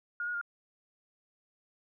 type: tone with pitch steps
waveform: sine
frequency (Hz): 1426 / 1447 / 1408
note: F6 / F#6 / F6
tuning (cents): +36 / -39 / +14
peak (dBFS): -32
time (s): 0.2-0.413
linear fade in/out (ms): 2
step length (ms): 71
effects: none